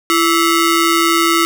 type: ring-modulated tone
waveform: sawtooth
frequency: 824 Hz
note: G#5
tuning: 14 cents flat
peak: -4 dBFS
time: 0.1-1.45 s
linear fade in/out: 0 ms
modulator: 488 Hz
effects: none